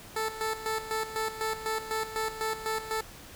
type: tone with tremolo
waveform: 15% pulse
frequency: 440 Hz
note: A4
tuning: in tune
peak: -22 dBFS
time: 0.16-3.01 s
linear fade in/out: 5 ms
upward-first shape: square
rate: 4 Hz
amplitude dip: 70%
effects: pink hiss -48 dBFS RMS until 3.35 s